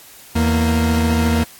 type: tone pair together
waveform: 40% pulse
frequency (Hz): 82.2 / 232.5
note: E2 / A#3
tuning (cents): -4 / -4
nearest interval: octave + tritone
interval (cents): 1800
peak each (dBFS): -16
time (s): 0.35-1.44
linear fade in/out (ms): 10
effects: white hiss -42 dBFS RMS until 1.59 s + AAC 64 kbps